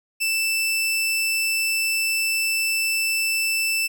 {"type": "tone", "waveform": "sawtooth", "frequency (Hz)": 2652, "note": "E7", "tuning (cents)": 10, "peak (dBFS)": -17, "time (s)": [0.2, 3.88], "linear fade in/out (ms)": 20, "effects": []}